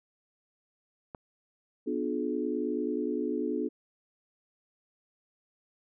click, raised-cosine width 1 ms, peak -26 dBFS, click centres 1.148 s
sine chord, B diminished seventh, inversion none, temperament just, 246.9 / 296.3 / 355.6 / 426.7 Hz, B3 / D4 / F4 / Ab4, 0 / +15 / +31 / +47 cents, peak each -34 / -33 / -35 / -34 dBFS, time 1.86-3.69 s, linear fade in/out 20 ms
effects none

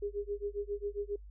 sine tone with tremolo, 407.9 Hz, G#4, 31 cents flat, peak -31 dBFS, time 0.02-1.16 s, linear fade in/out 5 ms, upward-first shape sine, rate 7.4 Hz, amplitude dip 100%, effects noise-tail reverb RT60 0.1 s tail -25 dB re dry + added 50 Hz sine -47 dBFS peak until 1.3 s

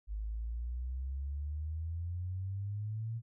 sine exponential sweep, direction up, 51 to 116.5 Hz, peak -35 dBFS, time 0.07-3.22 s, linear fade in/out 50 ms, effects none

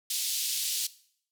pink band-pass noise, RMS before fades -31 dBFS, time 0.1-0.87 s, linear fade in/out 5 ms, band 3400 to 16000 Hz, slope 24 dB/octave, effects noise-tail reverb RT60 0.6 s tail -18 dB re dry

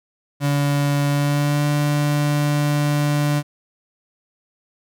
35% pulse tone with pitch glide, 143.2 to 146.72 Hz, D3 to D3, -43 to -1 cents, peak -15 dBFS, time 0.4-3.43 s, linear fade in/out 50 ms, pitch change +42 cents, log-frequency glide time 1.09-1.66 s, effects none

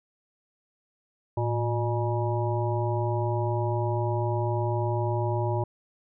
harmonic tone with a mistuned harmonic, 120 Hz, B2, 49 cents flat, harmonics 1 / 3 / 5 / 7 / 8, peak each -26 / -31 / -33 / -34 / -35 dBFS, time 1.37-5.64 s, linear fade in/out 5 ms, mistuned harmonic 1, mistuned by -120 cents, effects none

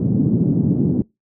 white band-pass noise, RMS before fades -17 dBFS, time 0-1.02 s, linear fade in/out 2 ms, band 120 to 260 Hz, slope 24 dB/octave, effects noise-tail reverb RT60 0.2 s tail -24 dB re dry

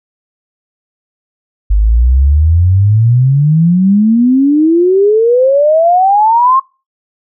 sine exponential sweep, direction up, 49 to 1083 Hz, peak -5 dBFS, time 1.7-6.6 s, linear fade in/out 10 ms, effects noise-tail reverb RT60 0.3 s tail -23 dB re dry

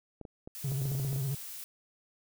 clicks, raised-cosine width 2 ms, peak -30 dBFS, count 12, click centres 0.213 / 0.252 / 0.475 / 0.718 / 0.818 / 0.855 / 0.918 / 0.951 / 0.998 / 1.048 / 1.129 / 1.162 s
blue noise, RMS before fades -43 dBFS, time 0.55-1.64 s, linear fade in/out 0 ms
triangle tone with vibrato, 135.9 Hz, C#3, 34 cents flat, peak -28 dBFS, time 0.64-1.35 s, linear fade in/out 5 ms, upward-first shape sine, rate 15 Hz, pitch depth 97 cents each way
effects none

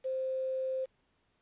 sine tone with quantisation, 523.3 Hz, C5, in tune, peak -31 dBFS, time 0.04-0.86 s, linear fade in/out 20 ms, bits 9, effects pink hiss -74 dBFS RMS until 1.41 s + resampled to 8000 Hz

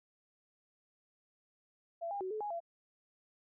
sine tone with pitch steps, 675 / 806 / 374.4 / 430.7 / 830 / 679 Hz, E5 / G5 / F#4 / A4 / G#5 / F5, +41 / +48 / +20 / -37 / -1 / -49 cents, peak -36 dBFS, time 2.01-2.604 s, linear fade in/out 20 ms, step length 99 ms, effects none

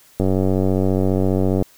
click train, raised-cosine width 2 ms, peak -6 dBFS, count 136, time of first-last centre 0.2-1.624 s, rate 94.8 Hz, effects white hiss -51 dBFS RMS until 1.77 s

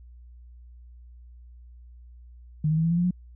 sine tone with pitch steps, 153 / 157.21 / 161.54 / 165.98 / 170.55 / 175.24 / 180.07 Hz, D#3 / D#3 / E3 / E3 / F3 / F3 / F#3, -29 / +18 / -35 / +12 / -41 / +6 / -47 cents, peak -20 dBFS, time 2.64-3.109 s, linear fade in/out 5 ms, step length 67 ms, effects added 60 Hz sine -45 dBFS peak until 3.35 s

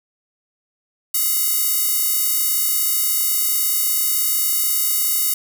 square tone with high-pass filter, 418.2 Hz, G#4, 12 cents sharp, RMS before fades -19 dBFS, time 1.14-5.34 s, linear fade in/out 5 ms, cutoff 11000 Hz, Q 0.54, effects none

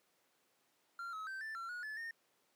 triangle tone with pitch steps, 1381 / 1284 / 1554 / 1767 / 1358 / 1453 / 1729 / 1832 Hz, F6 / E6 / G6 / A6 / F6 / F#6 / A6 / A#6, -20 / -46 / -16 / +7 / -49 / -32 / -31 / -31 cents, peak -40 dBFS, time 0.99-2.11 s, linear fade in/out 2 ms, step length 140 ms, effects pink hiss -75 dBFS RMS until 2.55 s + high-pass 300 Hz 12 dB/octave

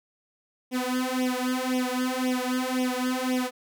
sawtooth tone with flanger, 253.9 Hz, B3, 48 cents sharp, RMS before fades -27 dBFS, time 0.71-3.51 s, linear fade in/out 50 ms, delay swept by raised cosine 0.33 to 3.33 ms, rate 1.9 Hz, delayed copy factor +0.95, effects none

